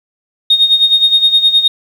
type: tone with tremolo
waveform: sine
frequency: 3708 Hz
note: A#7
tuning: 10 cents flat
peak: -3 dBFS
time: 0.5-1.68 s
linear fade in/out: 5 ms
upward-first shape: sine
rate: 9.6 Hz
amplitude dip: 75%
effects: tanh soft clip ceiling 0 dBFS + 7-bit